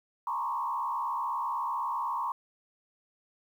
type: tone with frequency modulation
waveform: sine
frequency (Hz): 1011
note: B5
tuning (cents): +40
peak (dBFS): -29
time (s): 0.27-2.32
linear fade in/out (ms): 2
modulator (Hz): 68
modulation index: 1.7
effects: 10-bit